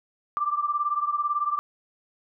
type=beating tone pair; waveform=sine; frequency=1174.7 / 1192.7 Hz; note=D6 / D6; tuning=0 / +26 cents; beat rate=18 Hz; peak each=-25 / -28 dBFS; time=0.37-1.59 s; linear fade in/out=0 ms; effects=none